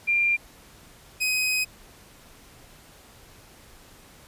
sine / sawtooth tone pair in turn, 2387 / 2516 Hz, D7 / D#7, +28 / +19 cents, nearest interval minor second, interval 91 cents, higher second, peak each -19 dBFS, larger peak neither, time 0.07-0.37 / 1.2-1.65 s, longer second, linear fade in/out 20 ms, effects pink hiss -51 dBFS RMS until 4.27 s + resampled to 32000 Hz

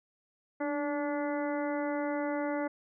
harmonic tone with a mistuned harmonic, 289.2 Hz, D4, 27 cents flat, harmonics 1 / 2 / 3 / 4 / 5 / 6 / 7, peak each -33 / -34 / -39 / -45 / -43 / -48 / -45 dBFS, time 0.6-2.68 s, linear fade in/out 10 ms, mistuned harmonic 1, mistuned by +40 cents, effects none

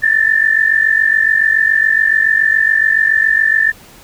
sine tone pair together, 1749.9 / 1797 Hz, A6 / A6, -10 / +36 cents, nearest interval unison, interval 46 cents, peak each -12 dBFS, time 0.02-3.72 s, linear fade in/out 20 ms, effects pink hiss -41 dBFS RMS until 4.03 s

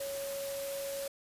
sine tone in noise, 554.4 Hz, C#5, in tune, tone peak -36 dBFS, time 0-1.08 s, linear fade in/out 5 ms, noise white, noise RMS -43 dBFS, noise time 0-1.08 s, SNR +4 dB, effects resampled to 32000 Hz

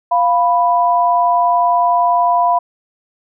sine tone pair together, 698.5 / 987.8 Hz, F5 / B5, 0 / 0 cents, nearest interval tritone, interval 600 cents, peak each -13 dBFS, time 0.11-2.59 s, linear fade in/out 10 ms, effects none

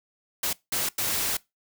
white noise bursts at uneven times, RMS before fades -27 dBFS, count 3, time 0.43-0.53 / 0.72-0.89 / 0.98-1.37 s, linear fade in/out 5 ms, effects noise-tail reverb RT60 0.2 s tail -22 dB re dry

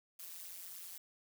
blue noise with amplitude modulation, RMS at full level -45 dBFS, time 0.19-0.98 s, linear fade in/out 5 ms, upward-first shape sine, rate 177 Hz, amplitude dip 95%, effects none

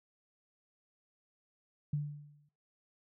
sine tone with exponential decay, 146.83 Hz, D3, in tune, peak -28 dBFS, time 1.93-2.49 s, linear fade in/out 5 ms, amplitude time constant 120 ms, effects noise-tail reverb RT60 0.3 s tail -20 dB re dry

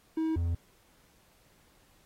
triangle tone pair in turn, 320 / 84.76 Hz, D#4 / E2, +49 / +49 cents, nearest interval octave + major seventh, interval 2300 cents, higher first, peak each -25 dBFS, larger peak neither, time 0.17-0.36 / 0.36-0.55 s, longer neither, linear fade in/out 5 ms, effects pink hiss -65 dBFS RMS until 2.05 s + AAC 48 kbps

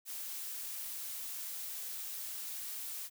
blue noise, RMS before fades -42 dBFS, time 0.05-3.1 s, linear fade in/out 50 ms, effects none

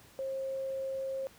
sine tone, 535 Hz, C5, 38 cents sharp, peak -33 dBFS, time 0.19-1.27 s, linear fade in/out 0 ms, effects pink hiss -58 dBFS RMS until 1.38 s + high-pass 60 Hz 12 dB/octave

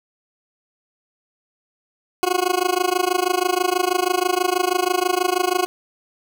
20% pulse tone with amplitude modulation, 363.6 Hz, F#4, 30 cents flat, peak -9 dBFS, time 2.23-5.66 s, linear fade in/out 0 ms, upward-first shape sine, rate 26.2 Hz, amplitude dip 95%, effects none

